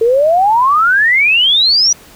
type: exponential sweep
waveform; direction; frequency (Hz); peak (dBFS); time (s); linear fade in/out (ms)
sine; up; 440 to 5930; -7; 0.01-1.93; 5
effects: pink hiss -40 dBFS RMS until 2.15 s